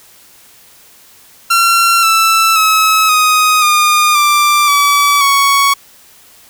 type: tone with pitch steps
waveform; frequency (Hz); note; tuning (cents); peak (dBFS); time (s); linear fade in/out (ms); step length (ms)
sawtooth; 1365 / 1326.1 / 1288.4 / 1251.7 / 1216.1 / 1181.5 / 1147.8 / 1115.1; F6 / E6 / E6 / D#6 / D#6 / D6 / D6 / C#6; -40 / +10 / -40 / +10 / -40 / +10 / -40 / +10; -4; 1.5-5.74; 10; 530
effects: white hiss -43 dBFS RMS until 6.49 s